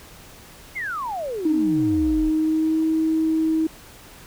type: exponential sweep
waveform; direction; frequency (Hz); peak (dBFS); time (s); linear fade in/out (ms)
sine; down; 2235 to 34.62; -25; 0.75-2.31; 20
type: tone with pitch glide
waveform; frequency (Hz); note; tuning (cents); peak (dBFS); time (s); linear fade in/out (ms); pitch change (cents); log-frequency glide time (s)
sine; 311.5 to 318.8; D#4 to D#4; +2 to +42; -17; 1.45-3.67; 5; +40; 2.22-2.82
effects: tanh soft clip ceiling -10 dBFS + pink hiss -45 dBFS RMS until 4.26 s